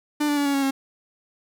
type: tone with pitch steps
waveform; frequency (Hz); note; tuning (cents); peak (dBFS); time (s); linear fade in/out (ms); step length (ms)
45% pulse; 297.1 / 291.7 / 286.3 / 281.1 / 275.9 / 270.9; D4 / D4 / D4 / C#4 / C#4 / C#4; +20 / -12 / -44 / +24 / -8 / -40; -20; 0.2-0.71; 10; 85
effects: none